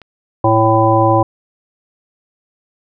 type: click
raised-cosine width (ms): 0.3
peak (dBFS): -23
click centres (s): 0.017
type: harmonic tone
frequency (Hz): 111.1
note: A2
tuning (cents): +17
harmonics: 1 / 3 / 5 / 7 / 9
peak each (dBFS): -15 / -15 / -15 / -15 / -15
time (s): 0.44-1.23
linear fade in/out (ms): 5
effects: none

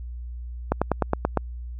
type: slowing click train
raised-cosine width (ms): 1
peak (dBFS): -6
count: 7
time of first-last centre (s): 0.72-1.373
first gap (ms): 96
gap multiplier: 1.05
effects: added 60 Hz sine -32 dBFS peak until 1.79 s

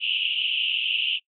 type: band-pass noise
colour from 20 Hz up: pink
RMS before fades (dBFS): -25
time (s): 0-1.2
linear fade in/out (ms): 50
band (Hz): 2700 to 3100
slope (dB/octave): 96
effects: noise-tail reverb RT60 0.1 s tail -23 dB re dry

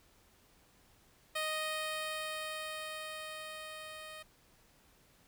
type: tone with level ramp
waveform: 10% pulse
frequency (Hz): 622.3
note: D#5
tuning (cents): 0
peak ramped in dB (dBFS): -25 to -38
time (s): 1.35-4.23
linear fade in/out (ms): 10
effects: pink hiss -66 dBFS RMS until 5.27 s

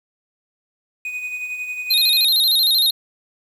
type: tone with tremolo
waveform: triangle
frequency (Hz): 2489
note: D#7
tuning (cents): 0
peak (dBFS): -21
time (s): 1.05-2.25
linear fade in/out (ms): 2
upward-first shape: triangle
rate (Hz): 11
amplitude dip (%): 55
type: tone with vibrato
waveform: square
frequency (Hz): 3937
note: B7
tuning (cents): -6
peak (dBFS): -14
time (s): 1.9-2.91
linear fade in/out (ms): 10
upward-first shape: square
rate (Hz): 13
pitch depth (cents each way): 86
effects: 8-bit

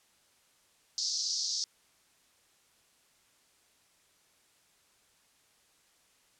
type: band-pass noise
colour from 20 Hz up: white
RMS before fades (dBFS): -33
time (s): 0.98-1.64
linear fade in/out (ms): 0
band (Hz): 4500 to 5900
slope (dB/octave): 48
effects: white hiss -67 dBFS RMS until 6.39 s + low-pass 10000 Hz 12 dB/octave

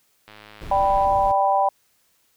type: click train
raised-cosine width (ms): 0.3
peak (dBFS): -27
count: 83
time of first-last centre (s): 0.28-1.054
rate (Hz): 106
type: noise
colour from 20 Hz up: brown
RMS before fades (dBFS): -33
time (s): 0.61-1.32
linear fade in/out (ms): 5
type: chord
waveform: sine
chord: G major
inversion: second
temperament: equal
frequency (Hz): 587.3 / 784 / 987.8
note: D5 / G5 / B5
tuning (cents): 0 / 0 / 0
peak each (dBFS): -23 / -18 / -22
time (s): 0.71-1.69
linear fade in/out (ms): 5
effects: white hiss -64 dBFS RMS until 2.36 s

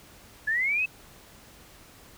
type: linear sweep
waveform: sine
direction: up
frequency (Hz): 1686 to 2637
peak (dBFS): -23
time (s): 0.47-0.86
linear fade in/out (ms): 10
effects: pink hiss -52 dBFS RMS until 2.17 s

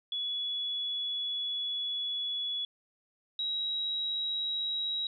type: tone pair in turn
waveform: sine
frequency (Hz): 3395 / 3849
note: G#7 / B7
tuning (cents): +37 / -45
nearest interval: major second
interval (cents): 218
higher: second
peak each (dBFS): -31 / -30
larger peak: second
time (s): 0.12-2.65 / 3.39-5.07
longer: first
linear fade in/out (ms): 2
effects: none

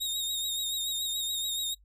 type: tone with vibrato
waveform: sawtooth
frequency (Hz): 3736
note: A#7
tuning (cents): +3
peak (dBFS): -27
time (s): 0-1.75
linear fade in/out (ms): 20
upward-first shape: sine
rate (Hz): 7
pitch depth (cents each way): 41
effects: noise-tail reverb RT60 0.1 s tail -21 dB re dry + added 50 Hz sine -57 dBFS peak until 1.84 s

